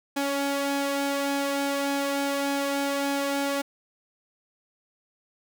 sawtooth tone with flanger, 279.8 Hz, C#4, 16 cents sharp, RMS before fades -27 dBFS, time 0.16-3.62 s, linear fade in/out 10 ms, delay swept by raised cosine 1.2 to 2.3 ms, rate 1.7 Hz, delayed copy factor +0.5, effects none

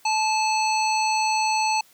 harmonic tone, 870 Hz, A5, 20 cents flat, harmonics 1 / 3 / 5 / 7 / 9, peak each -21 / -27 / -29 / -33 / -36 dBFS, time 0.05-1.81 s, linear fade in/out 5 ms, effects white hiss -56 dBFS RMS until 1.93 s + high-pass 100 Hz 12 dB/octave

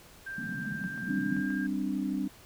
sine tone with pitch glide, 1579 to 1605.7 Hz, G6 to G6, +12 to +41 cents, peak -36 dBFS, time 0.26-1.67 s, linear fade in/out 10 ms, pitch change +29 cents, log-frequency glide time 0.9-1.52 s
white band-pass noise, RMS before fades -38 dBFS, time 0.38-1.41 s, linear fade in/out 2 ms, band 140 to 240 Hz, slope 48 dB/octave
clicks, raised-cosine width 0.5 ms, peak -35 dBFS, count 4, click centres 0.84 / 0.978 / 1.366 / 1.504 s
sine chord, G suspended fourth, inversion none, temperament just, 196 / 261.3 / 294 Hz, G3 / C4 / D4, 0 / -2 / +2 cents, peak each -33 dBFS, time 1.08-2.28 s, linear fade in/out 10 ms
effects pink hiss -54 dBFS RMS until 2.45 s

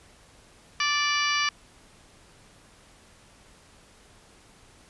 harmonic tone with a mistuned harmonic, 585 Hz, D5, 7 cents flat, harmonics 2 / 3 / 4 / 5 / 6 / 7 / 8 / 9 / 10, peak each -28 / -30 / -28 / -31 / -38 / -40 / -32 / -39 / -37 dBFS, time 0.8-1.49 s, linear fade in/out 2 ms, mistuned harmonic 9, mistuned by +63 cents, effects pink hiss -55 dBFS RMS until 4.89 s + resampled to 24000 Hz

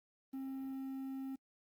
triangle tone with quantisation, 267.2 Hz, C4, 36 cents sharp, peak -38 dBFS, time 0.33-1.36 s, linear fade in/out 10 ms, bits 11, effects noise-tail reverb RT60 0.1 s tail -26 dB re dry + Opus 32 kbps

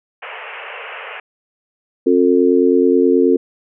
white band-pass noise, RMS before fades -31 dBFS, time 0.22-1.2 s, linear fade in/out 5 ms, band 420 to 2900 Hz, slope 96 dB/octave
harmonic tone, 89.4 Hz, F2, 41 cents sharp, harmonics 3 / 4 / 5, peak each -14 / -14 / -14 dBFS, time 2.06-3.37 s, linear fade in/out 10 ms
effects none

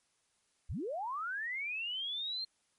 sine linear sweep, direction up, 30.64 to 4219 Hz, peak -35 dBFS, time 0.69-2.45 s, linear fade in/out 10 ms, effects white hiss -75 dBFS RMS until 2.78 s + MP3 48 kbps

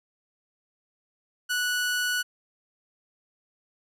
sawtooth tone, 1475 Hz, F#6, 6 cents flat, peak -21 dBFS, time 1.49-2.23 s, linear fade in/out 20 ms, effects resampled to 32000 Hz

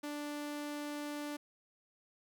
sawtooth tone, 293.7 Hz, D4, in tune, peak -35 dBFS, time 0.03-1.37 s, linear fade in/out 10 ms, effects 11-bit

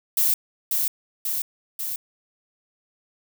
violet noise with echo, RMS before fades -20 dBFS, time 0.17-0.34 s, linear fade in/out 2 ms, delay 540 ms, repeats 3, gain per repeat -3 dB, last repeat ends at 1.96 s, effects none

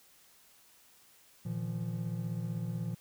triangle chord, Bb suspended fourth, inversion none, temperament equal with one note detuned, 116.54 / 155.56 / 171.61 Hz, Bb2 / Eb3 / F3, 0 / 0 / -30 cents, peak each -35 / -39 / -35 dBFS, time 1.45-2.95 s, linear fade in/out 10 ms, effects white hiss -62 dBFS RMS until 3 s

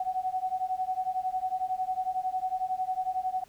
sine beating tone pair, 741 / 752 Hz, F#5 / F#5, +2 / +28 cents, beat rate 11 Hz, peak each -31 dBFS, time 0-3.44 s, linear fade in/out 5 ms, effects pink hiss -60 dBFS RMS until 3.48 s

